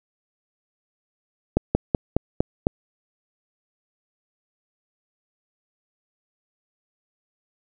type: slowing click train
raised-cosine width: 2 ms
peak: -4 dBFS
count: 6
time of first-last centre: 1.57-2.669 s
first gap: 180 ms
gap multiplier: 1.1
effects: none